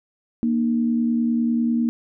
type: tone pair together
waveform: sine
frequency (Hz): 234.7 / 304.7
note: A#3 / D#4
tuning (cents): +12 / -36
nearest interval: perfect fourth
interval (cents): 452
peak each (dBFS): -18 / -27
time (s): 0.43-1.89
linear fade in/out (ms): 0
effects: none